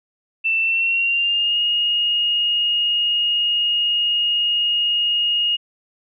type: tone with pitch glide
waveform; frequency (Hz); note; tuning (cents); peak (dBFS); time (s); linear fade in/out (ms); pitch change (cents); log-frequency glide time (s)
sine; 2670 to 2862; E7 to F7; +22 to +42; -16; 0.44-5.57; 20; +120; 0.61-1.59
effects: none